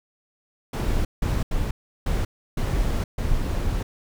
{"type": "noise bursts at uneven times", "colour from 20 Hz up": "brown", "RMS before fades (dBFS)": -23, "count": 6, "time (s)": [[0.73, 1.05], [1.22, 1.43], [1.51, 1.71], [2.06, 2.25], [2.57, 3.04], [3.18, 3.83]], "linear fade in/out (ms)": 5, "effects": []}